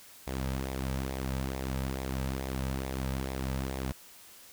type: tone with flanger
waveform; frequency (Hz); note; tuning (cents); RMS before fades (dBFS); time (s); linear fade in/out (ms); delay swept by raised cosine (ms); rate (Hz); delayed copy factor
sawtooth; 66.1; C2; +18; -34; 0.27-3.92; 0; 0.66 to 2.86; 2.3; -0.5
effects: white hiss -53 dBFS RMS until 4.52 s